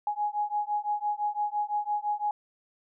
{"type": "beating tone pair", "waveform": "sine", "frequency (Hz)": [830.6, 836.5], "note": ["G#5", "G#5"], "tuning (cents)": [0, 12], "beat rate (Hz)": 5.9, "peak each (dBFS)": [-30, -30], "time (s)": [0.07, 2.31], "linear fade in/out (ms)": 2, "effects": []}